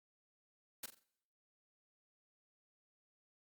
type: noise with echo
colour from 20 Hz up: white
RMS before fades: -44 dBFS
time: 0.83-0.86 s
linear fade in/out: 5 ms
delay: 44 ms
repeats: 4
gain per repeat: -9 dB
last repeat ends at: 1.036 s
effects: noise-tail reverb RT60 0.8 s tail -23 dB re dry + Opus 48 kbps